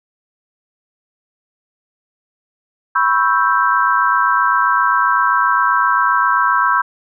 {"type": "chord", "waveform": "sine", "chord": "C# half-diminished seventh", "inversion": "third", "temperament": "equal with one note detuned", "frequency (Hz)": [987.8, 1095.4, 1318.5, 1568], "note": ["B5", "C#6", "E6", "G6"], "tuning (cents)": [0, -21, 0, 0], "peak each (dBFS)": -17, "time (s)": [2.95, 6.82], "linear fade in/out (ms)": 10, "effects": []}